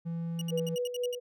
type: tone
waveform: triangle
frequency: 167.3 Hz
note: E3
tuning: 26 cents sharp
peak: -30 dBFS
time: 0.05-0.76 s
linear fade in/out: 20 ms
type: tone bursts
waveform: sawtooth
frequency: 2880 Hz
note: F#7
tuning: 47 cents flat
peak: -34 dBFS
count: 9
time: 0.39-1.15 s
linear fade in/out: 2 ms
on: 24 ms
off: 68 ms
type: tone with tremolo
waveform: sine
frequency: 491.2 Hz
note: B4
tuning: 9 cents flat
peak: -28 dBFS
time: 0.51-1.2 s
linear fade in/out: 20 ms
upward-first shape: sine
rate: 4.2 Hz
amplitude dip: 60%
effects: none